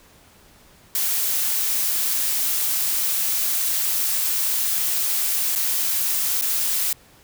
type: noise with dropouts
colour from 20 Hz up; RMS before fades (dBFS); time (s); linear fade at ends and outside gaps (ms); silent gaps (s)
blue; -22; 0.95-6.93; 2; 5.553-5.558 / 6.413-6.421
effects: pink hiss -52 dBFS RMS until 7.23 s